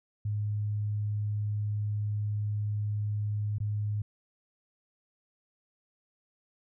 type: tone with dropouts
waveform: sine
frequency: 104.6 Hz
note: G#2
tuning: 13 cents sharp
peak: -28 dBFS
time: 0.25-4.02 s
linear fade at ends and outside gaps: 5 ms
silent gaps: 3.584-3.602 s
effects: none